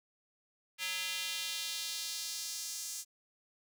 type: tone with high-pass filter sweep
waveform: square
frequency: 185 Hz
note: F#3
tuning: in tune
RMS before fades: -39 dBFS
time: 0.78-3.05 s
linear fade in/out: 50 ms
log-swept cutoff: 2500 to 6600 Hz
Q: 1.7
effects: none